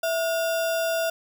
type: tone with sample-and-hold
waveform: sine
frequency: 659.3 Hz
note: E5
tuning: in tune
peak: -22 dBFS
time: 0.03-1.1 s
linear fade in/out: 5 ms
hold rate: 2100 Hz
effects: none